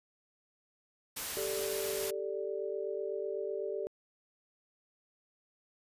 white noise, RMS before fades -38 dBFS, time 1.16-2.11 s, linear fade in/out 10 ms
sine chord, G suspended second, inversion none, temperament equal, 392 / 440 / 587.3 Hz, G4 / A4 / D5, 0 / 0 / 0 cents, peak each -37 / -38 / -40 dBFS, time 1.37-3.87 s, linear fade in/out 0 ms
effects resampled to 32000 Hz

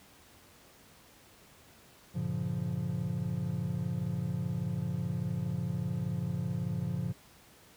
triangle chord, G half-diminished seventh, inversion none, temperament equal with one note detuned, 98 / 116.54 / 141.5 / 174.61 Hz, G2 / Bb2 / Db3 / F3, 0 / 0 / +36 / 0 cents, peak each -37 / -35 / -34 / -33 dBFS, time 2.14-7.13 s, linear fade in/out 20 ms, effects pink hiss -58 dBFS RMS until 7.76 s + high-pass 60 Hz 12 dB/octave

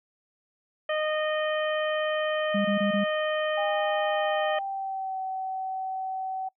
harmonic tone, 616 Hz, D#5, 17 cents flat, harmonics 1 / 2 / 3 / 4 / 5, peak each -26 / -34 / -33 / -40 / -37 dBFS, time 0.89-4.59 s, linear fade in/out 5 ms
sine tone bursts, 201.4 Hz, G3, 47 cents sharp, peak -24 dBFS, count 4, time 2.54-3.043 s, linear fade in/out 10 ms, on 110 ms, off 21 ms
sine tone with pitch glide, 809 to 759.2 Hz, G#5 to F#5, -46 to +44 cents, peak -29 dBFS, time 3.57-6.49 s, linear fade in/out 10 ms, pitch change -110 cents, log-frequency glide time 4.09-5.19 s
effects noise-tail reverb RT60 0.1 s tail -24 dB re dry

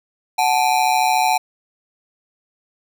square ring-modulated tone, 805 Hz, G5, 46 cents sharp, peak -12 dBFS, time 0.38-1.38 s, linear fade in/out 10 ms, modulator 66.8 Hz, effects none

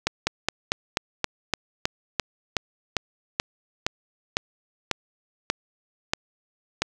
slowing click train, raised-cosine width 0.2 ms, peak -4 dBFS, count 18, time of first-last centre 0.07-6.82 s, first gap 200 ms, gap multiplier 1.08, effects none

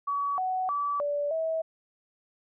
sine tone with pitch steps, 1134 / 745 / 1152 / 580 / 646 Hz, C#6 / F#5 / D6 / D5 / E5, +39 / +12 / -34 / -22 / -35 cents, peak -26 dBFS, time 0.07-1.62 s, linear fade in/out 10 ms, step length 310 ms, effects none

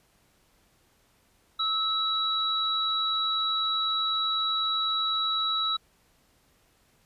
sine tone pair together, 1300 / 3896 Hz, E6 / B7, -24 / -24 cents, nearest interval octave + perfect fifth, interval 1900 cents, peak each -29 / -26 dBFS, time 1.59-5.77 s, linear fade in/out 10 ms, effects pink hiss -65 dBFS RMS until 7.05 s + resampled to 32000 Hz

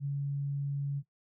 sine tone, 141 Hz, C#3, 30 cents sharp, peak -30 dBFS, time 0-1.03 s, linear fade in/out 50 ms, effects noise-tail reverb RT60 0.1 s tail -17 dB re dry

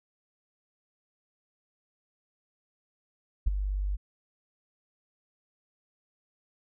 sine tone with ADSR envelope, 49 Hz, G1, in tune, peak -17 dBFS, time 3.46-3.97 s, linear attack 15 ms, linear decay 12 ms, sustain -10 dB, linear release 24 ms, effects none

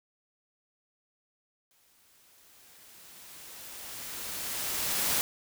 white noise with exponential growth, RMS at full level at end -27 dBFS, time 1.71-5.21 s, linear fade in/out 0 ms, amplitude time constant 760 ms, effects none

